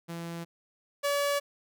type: tone pair in turn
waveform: sawtooth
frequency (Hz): 168.6 / 570.7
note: E3 / D5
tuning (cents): +39 / -50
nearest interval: octave + major sixth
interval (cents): 2111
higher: second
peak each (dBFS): -32 / -22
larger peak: second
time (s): 0.08-0.45 / 1.03-1.4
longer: neither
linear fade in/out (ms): 20
effects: none